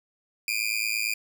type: tone with amplitude modulation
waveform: sawtooth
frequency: 2413 Hz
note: D7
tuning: 46 cents sharp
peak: -18 dBFS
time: 0.48-1.14 s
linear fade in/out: 2 ms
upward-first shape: sine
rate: 109 Hz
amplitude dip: 95%
effects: none